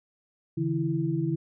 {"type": "tone cluster", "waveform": "sine", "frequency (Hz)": [141.3, 162.2, 330], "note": ["C#3", "E3", "E4"], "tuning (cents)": [34, -28, 2], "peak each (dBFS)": -29, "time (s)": [0.57, 1.36], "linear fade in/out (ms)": 10, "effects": []}